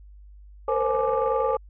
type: tone cluster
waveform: sine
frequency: 459.7 / 508 / 530 / 848 / 1181 Hz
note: A#4 / B4 / C5 / G#5 / D6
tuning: -24 / +49 / +22 / +36 / +9 cents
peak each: -25 / -29 / -25 / -27 / -28 dBFS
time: 0.68-1.57 s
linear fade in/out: 5 ms
effects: tanh soft clip ceiling -13 dBFS + added 50 Hz sine -44 dBFS peak until 1.69 s